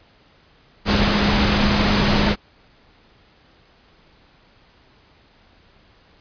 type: tone in noise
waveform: sine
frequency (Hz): 205.1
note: G#3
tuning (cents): -21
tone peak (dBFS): -20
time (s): 0.85-2.36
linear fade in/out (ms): 50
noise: pink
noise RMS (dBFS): -18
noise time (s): 0.85-2.36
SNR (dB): -5
effects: pink hiss -54 dBFS RMS until 6.2 s + resampled to 11025 Hz